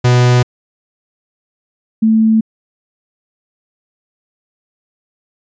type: tone pair in turn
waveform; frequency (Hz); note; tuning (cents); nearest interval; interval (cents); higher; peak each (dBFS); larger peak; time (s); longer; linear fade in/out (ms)
45% pulse / sine; 123.47 / 221; B2 / A3; 0 / +8; minor seventh; 1008; second; -7; neither; 0.04-0.43 / 2.02-2.41; neither; 10
effects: resampled to 16000 Hz